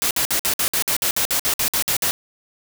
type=noise bursts; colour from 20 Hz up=white; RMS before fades=-20 dBFS; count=15; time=0.02-2.11 s; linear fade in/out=0 ms; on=88 ms; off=55 ms; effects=none